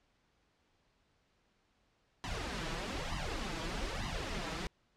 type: noise with flanger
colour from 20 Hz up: pink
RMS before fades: -38 dBFS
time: 2.24-4.67 s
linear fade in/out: 0 ms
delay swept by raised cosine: 1 to 6.2 ms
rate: 1.1 Hz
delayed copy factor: +1
effects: pink hiss -74 dBFS RMS until 4.96 s + low-pass 5000 Hz 12 dB/octave